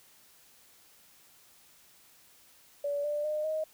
sine tone with pitch steps, 574 / 590.8 / 608.1 / 626 Hz, D5 / D5 / D#5 / D#5, -40 / +10 / -40 / +10 cents, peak -29 dBFS, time 2.84-3.64 s, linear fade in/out 5 ms, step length 200 ms, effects white hiss -60 dBFS RMS until 3.73 s

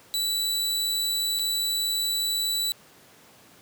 sawtooth tone with dropouts, 3951 Hz, B7, in tune, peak -21 dBFS, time 0.14-2.72 s, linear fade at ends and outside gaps 0 ms, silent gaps 1.389-1.394 s, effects pink hiss -53 dBFS RMS until 3.61 s + high-pass 150 Hz 12 dB/octave

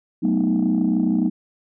sine chord, B dominant seventh, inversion second, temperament equal with one note detuned, 188.12 / 220 / 246.9 / 311.1 Hz, F#3 / A3 / B3 / D#4, +29 / 0 / 0 / 0 cents, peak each -21 dBFS, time 0.22-1.3 s, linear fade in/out 20 ms, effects tanh soft clip ceiling -11 dBFS

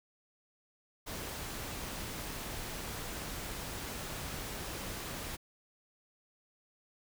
pink noise, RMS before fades -41 dBFS, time 1.06-5.37 s, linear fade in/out 20 ms, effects none

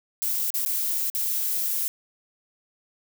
violet noise with dropouts, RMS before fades -26 dBFS, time 0.22-1.88 s, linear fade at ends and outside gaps 0 ms, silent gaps 0.503-0.541 / 0.65-0.66 / 1.1-1.149 s, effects none

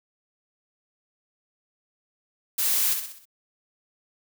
blue noise with echo, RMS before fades -24 dBFS, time 2.58-2.94 s, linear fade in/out 10 ms, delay 63 ms, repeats 5, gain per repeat -6 dB, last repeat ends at 3.255 s, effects none

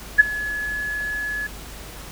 sine tone with ADSR envelope, 1701 Hz, G#6, 41 cents sharp, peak -4 dBFS, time 0.18-1.47 s, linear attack 21 ms, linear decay 16 ms, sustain -20 dB, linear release 6 ms, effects added 50 Hz sine -39 dBFS peak until 2.11 s + pink hiss -39 dBFS RMS until 2.11 s

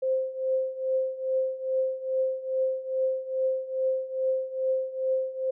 sine tone with tremolo, 523.3 Hz, C5, in tune, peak -21 dBFS, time 0.02-5.51 s, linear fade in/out 10 ms, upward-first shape triangle, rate 2.4 Hz, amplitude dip 85%, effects none

